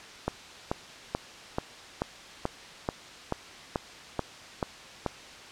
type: click train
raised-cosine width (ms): 1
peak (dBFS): -13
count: 12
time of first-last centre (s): 0.28-5.063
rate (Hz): 2.3
effects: white hiss -46 dBFS RMS until 5.51 s + low-pass 5000 Hz 12 dB/octave